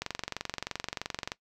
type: click train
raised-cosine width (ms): 0.2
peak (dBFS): -15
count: 31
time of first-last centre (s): 0.02-1.319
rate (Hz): 23.1
effects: noise-tail reverb RT60 0.1 s tail -19 dB re dry